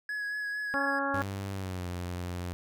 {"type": "tone with vibrato", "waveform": "triangle", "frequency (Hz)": 1679, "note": "G#6", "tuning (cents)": 18, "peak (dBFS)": -30, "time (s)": [0.09, 0.99], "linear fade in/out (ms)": 2, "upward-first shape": "sine", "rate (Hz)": 4.4, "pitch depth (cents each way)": 19}
{"type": "harmonic tone", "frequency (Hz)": 277.2, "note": "C#4", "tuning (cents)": 0, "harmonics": [1, 2, 3, 4, 5, 6], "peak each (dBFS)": [-35, -35, -35, -35, -35, -35], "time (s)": [0.74, 1.22], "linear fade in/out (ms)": 0}
{"type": "tone with pitch glide", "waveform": "sawtooth", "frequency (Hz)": [98, 88.83], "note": ["G2", "F2"], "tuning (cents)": [0, 30], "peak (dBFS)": -30, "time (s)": [1.14, 2.53], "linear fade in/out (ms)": 0, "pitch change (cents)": -170, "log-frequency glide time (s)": [1.52, 1.85]}
{"effects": []}